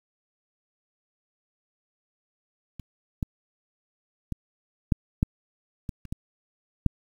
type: clicks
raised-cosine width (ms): 5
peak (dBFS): -27 / -14 / -17 / -7 / -8 / -19 / -29 / -18 / -7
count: 9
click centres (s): 2.797 / 3.228 / 4.323 / 4.922 / 5.229 / 5.892 / 6.053 / 6.125 / 6.863
effects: 8-bit